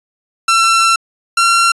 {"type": "tone pair in turn", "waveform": "sawtooth", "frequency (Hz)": [1347, 1367.4], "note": ["E6", "F6"], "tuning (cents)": [37, -37], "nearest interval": "unison", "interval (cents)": 26, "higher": "second", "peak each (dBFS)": -5, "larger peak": "neither", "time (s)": [[0.48, 0.96], [1.37, 1.72]], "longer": "first", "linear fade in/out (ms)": 5, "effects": ["resampled to 24000 Hz"]}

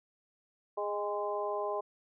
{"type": "harmonic tone with a mistuned harmonic", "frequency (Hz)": 206.6, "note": "G#3", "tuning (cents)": -9, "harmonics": [2, 3, 4, 5], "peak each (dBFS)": [-36, -36, -39, -38], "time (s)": [0.77, 1.81], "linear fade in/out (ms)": 10, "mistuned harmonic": 4, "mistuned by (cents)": -22, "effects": []}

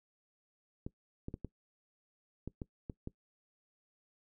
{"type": "clicks", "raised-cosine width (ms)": 3, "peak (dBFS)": -27, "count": 8, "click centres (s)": [0.865, 1.284, 1.341, 1.447, 2.476, 2.618, 2.898, 3.074], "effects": ["noise-tail reverb RT60 0.1 s tail -20 dB re dry"]}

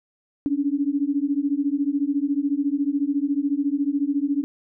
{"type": "beating tone pair", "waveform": "sine", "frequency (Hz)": [277.2, 291.2], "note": ["C#4", "D4"], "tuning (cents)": [0, -15], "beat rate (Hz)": 14, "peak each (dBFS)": -23, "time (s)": [0.46, 4.44], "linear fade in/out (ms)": 0, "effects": []}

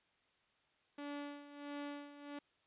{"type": "tone with tremolo", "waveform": "sawtooth", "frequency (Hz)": 288.4, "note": "D4", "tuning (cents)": -31, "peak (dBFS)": -38, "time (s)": [0.98, 2.39], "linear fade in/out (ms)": 5, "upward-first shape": "sine", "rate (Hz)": 1.5, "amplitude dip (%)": 75, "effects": ["white hiss -75 dBFS RMS until 2.66 s", "resampled to 8000 Hz"]}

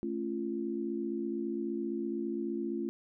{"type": "chord", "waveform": "sine", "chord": "A augmented", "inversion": "none", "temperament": "just", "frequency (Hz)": [220, 275, 343.8], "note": ["A3", "C#4", "E#4"], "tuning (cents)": [0, -14, -27], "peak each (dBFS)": [-37, -38, -35], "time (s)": [0.03, 2.89], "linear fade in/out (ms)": 0, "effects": []}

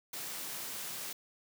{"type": "high-pass noise", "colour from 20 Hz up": "white", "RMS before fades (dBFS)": -41, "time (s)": [0.13, 1.13], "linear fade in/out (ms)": 5, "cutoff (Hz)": 110, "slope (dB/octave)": 48, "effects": []}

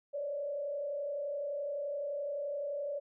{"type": "tone with frequency modulation", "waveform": "sine", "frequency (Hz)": 574, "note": "D5", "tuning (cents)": -40, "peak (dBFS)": -34, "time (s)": [0.13, 3], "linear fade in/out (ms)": 20, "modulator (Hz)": 31.7, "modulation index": 0.68, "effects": []}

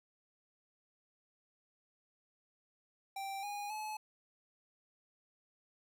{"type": "tone with pitch steps", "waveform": "square", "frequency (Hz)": [783, 819.6, 857.8], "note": ["G5", "G#5", "A5"], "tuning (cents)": [-2, -23, -44], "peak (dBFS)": -40, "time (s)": [3.16, 3.97], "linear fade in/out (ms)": 5, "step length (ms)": 270, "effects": []}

